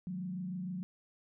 sine tone with frequency modulation, 182.5 Hz, F#3, 24 cents flat, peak -36 dBFS, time 0.07-0.83 s, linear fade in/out 0 ms, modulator 26.5 Hz, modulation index 0.62, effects none

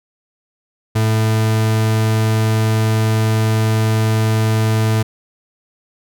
40% pulse tone, 110 Hz, A2, in tune, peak -12 dBFS, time 0.95-5.03 s, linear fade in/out 10 ms, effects none

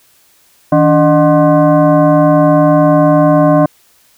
sine tone with frequency modulation, 160 Hz, D#3, 49 cents sharp, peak -5 dBFS, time 0.72-3.66 s, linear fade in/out 5 ms, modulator 449 Hz, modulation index 1.6, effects white hiss -50 dBFS RMS until 4.17 s

